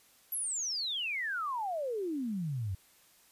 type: exponential sweep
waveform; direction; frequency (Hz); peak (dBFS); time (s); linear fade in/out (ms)
sine; down; 11840 to 89; -32; 0.32-2.75; 5
effects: white hiss -63 dBFS RMS until 3.31 s + resampled to 32000 Hz